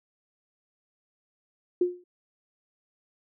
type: tone with exponential decay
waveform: sine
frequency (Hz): 356.7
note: F4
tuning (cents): +37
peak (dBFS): -17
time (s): 1.81-2.04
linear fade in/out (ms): 5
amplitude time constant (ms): 48
effects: none